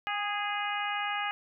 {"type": "harmonic tone with a mistuned harmonic", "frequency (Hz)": 413.4, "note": "G#4", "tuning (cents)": -8, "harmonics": [2, 3, 4, 5, 6, 7], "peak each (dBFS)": [-34, -36, -37, -38, -39, -39], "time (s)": [0.07, 1.31], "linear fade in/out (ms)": 0, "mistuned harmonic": 2, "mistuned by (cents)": -23, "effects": []}